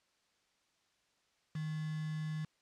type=tone with quantisation; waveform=sine; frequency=155.56 Hz; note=D#3; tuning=in tune; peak=-36 dBFS; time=1.55-2.45 s; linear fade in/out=5 ms; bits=8; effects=white hiss -75 dBFS RMS until 2.61 s + low-pass 6000 Hz 12 dB/octave